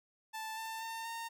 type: tone with pitch steps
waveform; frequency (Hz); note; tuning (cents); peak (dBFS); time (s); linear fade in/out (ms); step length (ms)
sawtooth; 880 / 892.3 / 904.7 / 917.4; A5 / A5 / A5 / A#5; 0 / +24 / +48 / -28; -36; 0.33-1.29; 20; 240
effects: none